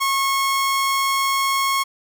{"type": "tone", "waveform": "sawtooth", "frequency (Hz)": 1091, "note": "C#6", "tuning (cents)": -28, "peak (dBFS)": -14, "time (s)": [0, 1.84], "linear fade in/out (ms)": 20, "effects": []}